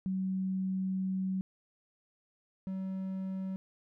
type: tone pair in turn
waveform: sine / triangle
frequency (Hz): 188.9 / 189.95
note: F#3 / F#3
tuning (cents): +36 / +46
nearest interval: unison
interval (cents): 10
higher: second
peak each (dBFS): -30 / -32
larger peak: first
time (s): 0.06-1.41 / 2.67-3.56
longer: first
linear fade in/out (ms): 0
effects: none